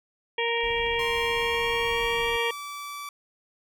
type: harmonic tone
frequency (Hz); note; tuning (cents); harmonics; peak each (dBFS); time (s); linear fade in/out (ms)
466.2; A#4; 0; 1 / 2 / 4 / 5 / 6 / 7; -28 / -31 / -32 / -30 / -35 / -33; 0.38-2.51; 5
type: clicks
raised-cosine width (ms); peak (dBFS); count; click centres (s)
0.3; -32; 12; 0.483 / 0.574 / 0.607 / 0.782 / 0.865 / 0.941 / 1.055 / 1.152 / 1.183 / 1.26 / 1.416 / 1.547
type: noise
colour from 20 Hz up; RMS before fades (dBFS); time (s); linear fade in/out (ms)
brown; -42; 0.63-2.37; 5
type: tone with pitch glide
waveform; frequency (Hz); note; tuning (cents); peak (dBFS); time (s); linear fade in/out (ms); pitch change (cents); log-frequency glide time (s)
sawtooth; 1055 to 1157.2; C6 to D6; +14 to -26; -31; 0.99-3.09; 2; +160; 1.25-2.3
effects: none